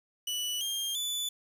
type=tone with pitch steps; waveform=sawtooth; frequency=2960 / 3209 / 3480 Hz; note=F#7 / G7 / A7; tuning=0 / +40 / -20 cents; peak=-28 dBFS; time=0.27-1.29 s; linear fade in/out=5 ms; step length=340 ms; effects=9-bit